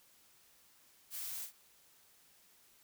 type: noise with echo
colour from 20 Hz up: blue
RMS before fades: -43 dBFS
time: 1.1-1.48 s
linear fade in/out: 50 ms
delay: 46 ms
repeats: 1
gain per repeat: -8 dB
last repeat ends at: 1.526 s
effects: white hiss -66 dBFS RMS until 2.83 s